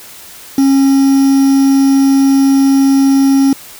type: tone with quantisation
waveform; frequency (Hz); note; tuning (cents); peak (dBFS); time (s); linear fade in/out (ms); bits
triangle; 272.2; C#4; -31; -4; 0.58-3.53; 2; 4
effects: white hiss -34 dBFS RMS until 3.79 s